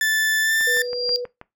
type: tone with pitch glide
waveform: 40% pulse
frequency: 1755 to 1778.5 Hz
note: A6 to A6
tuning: -5 to +18 cents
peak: -17 dBFS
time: 0.01-0.82 s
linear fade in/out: 2 ms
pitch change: +23 cents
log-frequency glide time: 0.42-0.52 s
type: tone with exponential growth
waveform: sine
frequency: 4762 Hz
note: D8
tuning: 23 cents sharp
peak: -17 dBFS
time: 0.51-1.16 s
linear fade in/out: 0 ms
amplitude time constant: 140 ms
type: click train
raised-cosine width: 0.5 ms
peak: -22 dBFS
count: 6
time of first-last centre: 0.61-1.414 s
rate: 6.22 Hz
type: tone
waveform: sine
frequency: 490 Hz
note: B4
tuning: 14 cents flat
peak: -25 dBFS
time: 0.67-1.25 s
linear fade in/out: 5 ms
effects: noise-tail reverb RT60 0.2 s tail -20 dB re dry